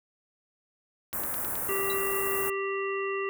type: band-stop noise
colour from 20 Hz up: white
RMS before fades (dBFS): -32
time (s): 1.13-2.5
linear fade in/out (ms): 5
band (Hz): 1600 to 10000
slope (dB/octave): 24
type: click train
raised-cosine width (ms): 0.2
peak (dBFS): -22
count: 5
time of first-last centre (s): 1.13-1.555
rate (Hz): 9.42
type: harmonic tone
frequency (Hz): 392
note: G4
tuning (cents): 0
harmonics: 1 / 3 / 5 / 7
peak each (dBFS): -30 / -35 / -37 / -38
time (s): 1.69-3.29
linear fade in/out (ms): 0
type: tone with exponential decay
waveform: sine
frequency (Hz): 3932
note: B7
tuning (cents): -8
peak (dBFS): -31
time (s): 1.9-1.98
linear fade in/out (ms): 1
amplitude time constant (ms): 16
effects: none